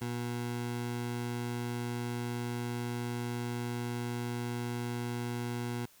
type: tone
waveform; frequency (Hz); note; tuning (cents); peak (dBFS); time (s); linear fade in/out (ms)
20% pulse; 120; B2; -49; -29; 0.01-5.86; 10
effects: white hiss -61 dBFS RMS until 6 s